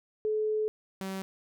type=tone pair in turn; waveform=sine / sawtooth; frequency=430 / 191.54 Hz; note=A4 / G3; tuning=-40 / -40 cents; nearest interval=octave + major second; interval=1400 cents; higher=first; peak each=-26 / -30 dBFS; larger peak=first; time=0.25-0.68 / 1.01-1.22 s; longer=first; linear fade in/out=0 ms; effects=none